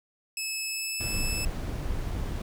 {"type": "tone with pitch glide", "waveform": "15% pulse", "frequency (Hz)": [2600, 2618], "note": ["E7", "E7"], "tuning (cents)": [-24, -13], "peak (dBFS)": -23, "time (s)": [0.37, 1.45], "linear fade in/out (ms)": 2, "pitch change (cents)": 11, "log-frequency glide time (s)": [0.67, 0.98]}
{"type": "noise", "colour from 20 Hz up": "brown", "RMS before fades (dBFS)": -31, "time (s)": [1, 2.42], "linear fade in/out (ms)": 5}
{"effects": []}